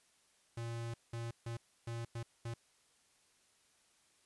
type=tone bursts at uneven times; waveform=square; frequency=116.54 Hz; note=A#2; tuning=in tune; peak=-40 dBFS; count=6; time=0.57-0.94 / 1.13-1.31 / 1.46-1.57 / 1.87-2.05 / 2.15-2.23 / 2.45-2.54 s; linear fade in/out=5 ms; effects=white hiss -71 dBFS RMS until 4.25 s + resampled to 24000 Hz